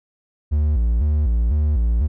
triangle tone with vibrato, 65.41 Hz, C2, in tune, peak -13 dBFS, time 0.51-2.08 s, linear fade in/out 20 ms, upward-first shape square, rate 2 Hz, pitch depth 230 cents each way, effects none

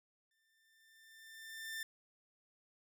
sawtooth tone with exponential growth, 1787 Hz, A6, 26 cents sharp, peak -36 dBFS, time 0.31-1.83 s, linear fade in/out 2 ms, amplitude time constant 330 ms, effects none

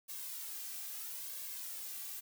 blue noise with flanger, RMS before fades -44 dBFS, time 0.08-2.21 s, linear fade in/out 20 ms, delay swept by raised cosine 1.8 to 2.58 ms, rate 0.76 Hz, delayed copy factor +0.65, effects none

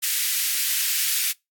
white high-pass noise, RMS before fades -23 dBFS, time 0.02-1.33 s, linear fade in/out 20 ms, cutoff 1800 Hz, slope 24 dB/octave, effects noise-tail reverb RT60 0.2 s tail -25 dB re dry + AAC 64 kbps

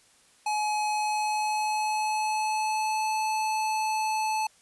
square tone with pitch glide, 847 to 868.3 Hz, G#5 to A5, +34 to -23 cents, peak -26 dBFS, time 0.46-4.47 s, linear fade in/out 5 ms, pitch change +43 cents, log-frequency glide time 0.88-3.13 s, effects white hiss -60 dBFS RMS until 4.61 s + resampled to 24000 Hz

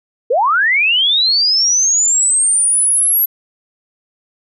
sine linear sweep, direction up, 430.1 to 11730 Hz, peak -10 dBFS, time 0.3-3.26 s, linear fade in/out 10 ms, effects none

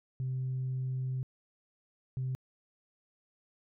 sine tone bursts at uneven times, 129.6 Hz, C3, 16 cents flat, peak -30 dBFS, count 2, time 0.2-1.23 / 2.17-2.35 s, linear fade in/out 0 ms, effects tanh soft clip ceiling -28 dBFS

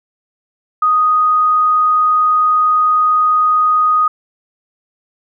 sine tone, 1244.5 Hz, D#6, in tune, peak -9 dBFS, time 0.82-4.08 s, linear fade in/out 5 ms, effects none

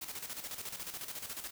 white noise with tremolo, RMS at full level -41 dBFS, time 0.01-1.51 s, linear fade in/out 10 ms, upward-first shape square, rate 14 Hz, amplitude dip 60%, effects none

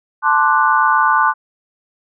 sine chord, D dominant seventh, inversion second, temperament equal, 880 / 1046.5 / 1174.7 / 1480 Hz, A5 / C6 / D6 / F#6, 0 / 0 / 0 / 0 cents, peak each -16 dBFS, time 0.22-1.34 s, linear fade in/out 50 ms, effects none

